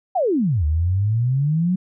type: exponential two-way sweep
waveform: sine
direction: down then up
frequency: 801 to 73.42 to 188.6 Hz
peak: -16 dBFS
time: 0.15-1.76 s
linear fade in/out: 10 ms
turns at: 0.65 s
effects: none